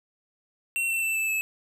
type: tone with pitch steps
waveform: square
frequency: 2722 / 2692 / 2663 / 2634 / 2605 Hz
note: F7 / E7 / E7 / E7 / E7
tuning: -45 / +36 / +17 / -2 / -21 cents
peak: -25 dBFS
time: 0.76-1.41 s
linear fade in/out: 0 ms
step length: 130 ms
effects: none